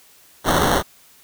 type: noise with sample-and-hold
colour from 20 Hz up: blue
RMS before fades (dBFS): -17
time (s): 0.44-0.83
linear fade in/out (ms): 50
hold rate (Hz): 2450
effects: white hiss -51 dBFS RMS until 1.23 s